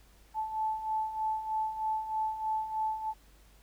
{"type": "beating tone pair", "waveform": "sine", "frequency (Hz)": [870, 873.2], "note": ["A5", "A5"], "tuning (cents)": [-20, -13], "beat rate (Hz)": 3.2, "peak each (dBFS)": [-37, -31], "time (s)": [0.34, 3.14], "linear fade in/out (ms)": 50, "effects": ["added 50 Hz sine -58 dBFS peak until 3.62 s", "pink hiss -63 dBFS RMS until 3.62 s"]}